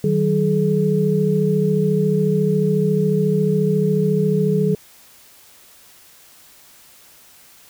sine tone cluster, 155.7 / 189.8 / 425.6 Hz, D#3 / F#3 / G#4, +2 / +44 / +42 cents, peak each -19 dBFS, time 0.04-4.75 s, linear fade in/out 2 ms, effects white hiss -48 dBFS RMS until 7.69 s

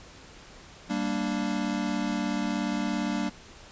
square chord, G minor, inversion none, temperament equal, 196 / 233.1 / 293.7 Hz, G3 / Bb3 / D4, 0 / 0 / 0 cents, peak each -32 dBFS, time 0.89-3.3 s, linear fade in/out 20 ms, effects pink hiss -49 dBFS RMS until 3.71 s + resampled to 16000 Hz

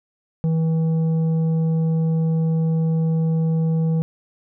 triangle tone with tanh clipping, 161.7 Hz, E3, 33 cents flat, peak -18 dBFS, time 0.44-4.02 s, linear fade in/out 0 ms, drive 11 dB, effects none

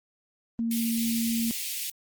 sine tone, 229.8 Hz, A#3, 25 cents flat, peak -25 dBFS, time 0.59-1.51 s, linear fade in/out 0 ms
white high-pass noise, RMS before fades -33 dBFS, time 0.71-1.9 s, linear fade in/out 2 ms, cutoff 2100 Hz, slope 48 dB/octave
effects Opus 24 kbps

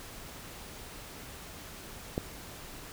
click, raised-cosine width 2 ms, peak -16 dBFS, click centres 2.179 s, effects pink hiss -46 dBFS RMS until 2.92 s

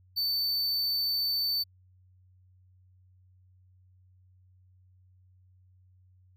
square tone, 4537 Hz, C#8, 39 cents sharp, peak -27 dBFS, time 0.16-1.64 s, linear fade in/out 20 ms, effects added 92 Hz sine -58 dBFS peak until 6.36 s

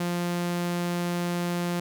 sawtooth tone, 174.61 Hz, F3, in tune, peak -22 dBFS, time 0-1.8 s, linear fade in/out 5 ms, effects none

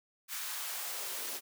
white noise with high-pass filter sweep, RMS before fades -39 dBFS, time 0.28-1.41 s, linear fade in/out 50 ms, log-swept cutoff 1400 to 290 Hz, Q 1.2, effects none

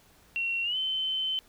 sine tone with pitch glide, 2733 to 3068 Hz, F7 to G7, -38 to -38 cents, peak -27 dBFS, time 0.36-1.39 s, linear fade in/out 0 ms, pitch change +200 cents, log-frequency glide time 0.63-0.77 s, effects pink hiss -60 dBFS RMS until 1.48 s

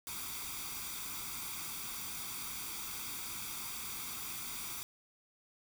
white noise with comb filter, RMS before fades -42 dBFS, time 0.07-4.83 s, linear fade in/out 0 ms, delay 0.85 ms, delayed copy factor +0.7, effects none

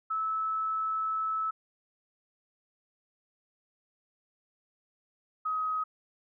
sine tone pair in turn, 1304 / 1264.7 Hz, E6 / D#6, -19 / +28 cents, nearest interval minor second, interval 53 cents, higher first, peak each -28 dBFS, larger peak neither, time 0.1-1.51 / 5.45-5.84 s, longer first, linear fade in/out 10 ms, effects none

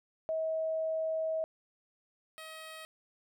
sine / 10% pulse tone pair in turn, 640 / 634.5 Hz, D#5 / D#5, +49 / +34 cents, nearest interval unison, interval 15 cents, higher first, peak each -30 / -36 dBFS, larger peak first, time 0.29-1.44 / 2.38-2.85 s, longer first, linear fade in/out 0 ms, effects none

